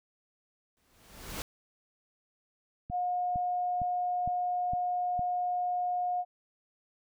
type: noise with exponential growth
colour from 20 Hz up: pink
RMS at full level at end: -35 dBFS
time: 0.77-1.42 s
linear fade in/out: 0 ms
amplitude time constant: 140 ms
type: tone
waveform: sine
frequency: 718 Hz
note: F5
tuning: 48 cents sharp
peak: -28 dBFS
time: 2.9-6.25 s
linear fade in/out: 50 ms
type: click train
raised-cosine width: 5 ms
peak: -27 dBFS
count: 6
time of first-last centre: 2.9-5.194 s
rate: 2.18 Hz
effects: none